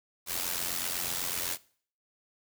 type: noise with amplitude modulation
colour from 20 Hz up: white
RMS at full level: -30 dBFS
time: 0.26-1.58 s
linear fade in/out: 50 ms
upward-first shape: sine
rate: 88 Hz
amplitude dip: 70%
effects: noise-tail reverb RT60 0.5 s tail -21 dB re dry